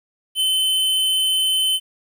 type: tone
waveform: square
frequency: 3057 Hz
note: G7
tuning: 44 cents flat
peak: -17 dBFS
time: 0.35-1.8 s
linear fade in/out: 50 ms
effects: 9-bit